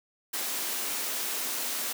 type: high-pass noise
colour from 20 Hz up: white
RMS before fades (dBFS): -32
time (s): 0.33-1.93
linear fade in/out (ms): 10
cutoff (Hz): 210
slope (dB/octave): 96
effects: none